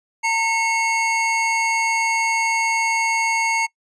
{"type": "tone pair together", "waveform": "square", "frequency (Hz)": [911.1, 2184], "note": ["A#5", "C#7"], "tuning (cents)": [-40, -26], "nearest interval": "octave + minor third", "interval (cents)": 1514, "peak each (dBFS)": -21, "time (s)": [0.23, 3.67], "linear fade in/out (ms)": 20, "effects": ["noise-tail reverb RT60 0.1 s tail -23 dB re dry", "resampled to 22050 Hz"]}